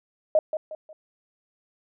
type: tone with echo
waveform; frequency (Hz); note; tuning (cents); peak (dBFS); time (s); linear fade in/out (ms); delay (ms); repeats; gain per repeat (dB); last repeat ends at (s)
sine; 622.3; D#5; 0; -15; 0.35-0.39; 2; 180; 3; -9; 0.93
effects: none